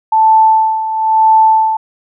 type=tone with tremolo; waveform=sine; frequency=880 Hz; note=A5; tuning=in tune; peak=-4 dBFS; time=0.12-1.77 s; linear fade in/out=5 ms; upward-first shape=sine; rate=1 Hz; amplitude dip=70%; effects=none